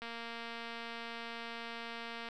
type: click train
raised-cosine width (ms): 0.3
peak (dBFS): -28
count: 527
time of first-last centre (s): 0.02-2.287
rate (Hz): 232
effects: none